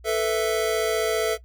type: chord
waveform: square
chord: A suspended second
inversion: none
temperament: just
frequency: 440 / 495 / 660 Hz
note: A4 / B4 / E5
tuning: 0 / +4 / +2 cents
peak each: -24 / -30 / -26 dBFS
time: 0.04-1.38 s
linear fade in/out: 50 ms
effects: noise-tail reverb RT60 0.1 s tail -18 dB re dry + added 60 Hz sine -45 dBFS peak until 1.44 s